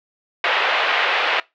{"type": "band-pass noise", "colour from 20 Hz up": "white", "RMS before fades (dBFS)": -19, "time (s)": [0.44, 1.4], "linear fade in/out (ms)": 2, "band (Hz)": [490, 3000], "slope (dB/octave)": 24, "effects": ["noise-tail reverb RT60 0.2 s tail -21 dB re dry", "low-pass 5000 Hz 12 dB/octave"]}